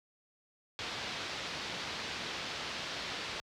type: low-pass noise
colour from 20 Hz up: white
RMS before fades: -40 dBFS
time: 0.79-3.4 s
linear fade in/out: 0 ms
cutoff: 4600 Hz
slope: 24 dB/octave
effects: high-pass 60 Hz 12 dB/octave